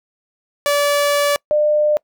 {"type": "tone pair in turn", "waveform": ["sawtooth", "sine"], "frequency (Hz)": [577, 600.4], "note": ["D5", "D5"], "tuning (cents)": [-31, 38], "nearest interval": "minor second", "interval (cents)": 69, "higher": "second", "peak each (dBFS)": [-10, -12], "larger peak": "first", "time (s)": [[0.66, 1.36], [1.51, 1.97]], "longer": "first", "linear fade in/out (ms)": 0, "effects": ["noise-tail reverb RT60 0.1 s tail -26 dB re dry"]}